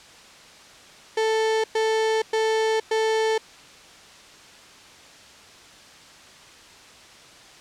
35% pulse tone bursts, 441.2 Hz, A4, 5 cents sharp, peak -18 dBFS, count 4, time 1.17-3.38 s, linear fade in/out 5 ms, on 470 ms, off 110 ms, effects white hiss -47 dBFS RMS until 7.6 s + low-pass 6000 Hz 12 dB/octave

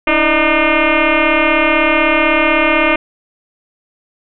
sine tone with frequency modulation, 900 Hz, A5, 39 cents sharp, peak -9 dBFS, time 0.07-2.96 s, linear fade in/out 5 ms, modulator 306 Hz, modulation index 5.8, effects none

